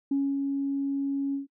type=tone with ADSR envelope; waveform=sine; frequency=277.2 Hz; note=C#4; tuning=in tune; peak=-21 dBFS; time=0.11-1.47 s; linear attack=6 ms; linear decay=250 ms; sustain=-4 dB; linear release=130 ms; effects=noise-tail reverb RT60 0.1 s tail -22 dB re dry + tanh soft clip ceiling -18 dBFS